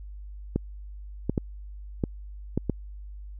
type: clicks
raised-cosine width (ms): 3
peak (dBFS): -11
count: 6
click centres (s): 0.56 / 1.296 / 1.378 / 2.038 / 2.576 / 2.697
effects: added 50 Hz sine -38 dBFS peak until 3.39 s